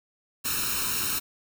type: noise with comb filter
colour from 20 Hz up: white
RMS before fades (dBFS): -28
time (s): 0.44-1.2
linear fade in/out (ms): 20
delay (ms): 0.74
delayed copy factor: +0.8
effects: none